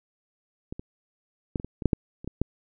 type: clicks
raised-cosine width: 3 ms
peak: -21 / -23 / -13 / -23 / -21 / -20 / -6 / -8 / -27 / -18 / -10 dBFS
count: 11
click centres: 0.725 / 0.795 / 1.558 / 1.599 / 1.646 / 1.822 / 1.857 / 1.932 / 2.245 / 2.276 / 2.416 s
effects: none